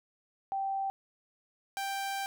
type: tone pair in turn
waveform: sine / sawtooth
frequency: 780 / 785.9 Hz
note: G5 / G5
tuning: -9 / +4 cents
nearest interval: unison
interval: 13 cents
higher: second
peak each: -30 / -29 dBFS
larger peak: second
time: 0.52-0.9 / 1.77-2.26 s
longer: second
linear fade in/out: 0 ms
effects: none